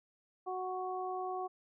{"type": "harmonic tone", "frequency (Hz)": 370, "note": "F#4", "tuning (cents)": 0, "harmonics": [1, 2, 3], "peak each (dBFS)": [-40, -38, -43], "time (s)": [0.46, 1.48], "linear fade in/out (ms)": 20, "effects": []}